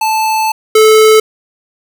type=tone pair in turn; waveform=square; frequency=876 / 435 Hz; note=A5 / A4; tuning=-8 / -20 cents; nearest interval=octave; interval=1212 cents; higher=first; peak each=-11 / -4 dBFS; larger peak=second; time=0.01-0.52 / 0.75-1.2 s; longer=first; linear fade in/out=5 ms; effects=none